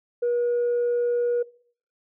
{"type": "tone", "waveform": "sine", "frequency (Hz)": 480.9, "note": "B4", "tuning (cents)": -46, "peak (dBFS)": -19, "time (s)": [0.22, 1.43], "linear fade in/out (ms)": 10, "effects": ["noise-tail reverb RT60 0.5 s tail -21 dB re dry", "tanh soft clip ceiling -18 dBFS"]}